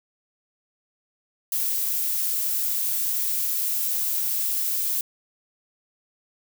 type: noise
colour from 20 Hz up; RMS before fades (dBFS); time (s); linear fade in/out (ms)
violet; -25; 1.52-5.01; 2
effects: none